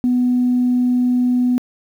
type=tone; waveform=sine; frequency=247.9 Hz; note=B3; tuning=7 cents sharp; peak=-12 dBFS; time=0.04-1.58 s; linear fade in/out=0 ms; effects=tanh soft clip ceiling -8 dBFS + 8-bit